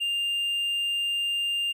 triangle tone, 2800 Hz, F7, 4 cents sharp, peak -23 dBFS, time 0-1.73 s, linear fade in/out 20 ms, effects none

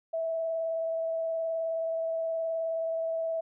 sine tone with vibrato, 654 Hz, E5, 14 cents flat, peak -28 dBFS, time 0.13-3.41 s, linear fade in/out 10 ms, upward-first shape square, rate 19 Hz, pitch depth 10 cents each way, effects none

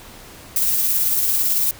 violet noise with tremolo, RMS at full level -17 dBFS, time 0.56-1.71 s, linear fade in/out 2 ms, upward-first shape triangle, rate 18 Hz, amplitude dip 35%, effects pink hiss -41 dBFS RMS until 1.79 s

